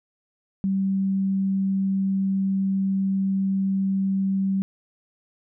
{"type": "tone", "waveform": "sine", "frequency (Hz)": 193.4, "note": "G3", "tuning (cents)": -23, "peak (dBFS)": -20, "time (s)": [0.64, 4.62], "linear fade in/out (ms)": 0, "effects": []}